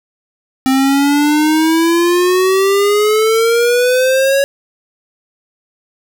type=exponential sweep; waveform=square; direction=up; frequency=261.6 to 558 Hz; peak=-10 dBFS; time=0.66-4.44 s; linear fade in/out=0 ms; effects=none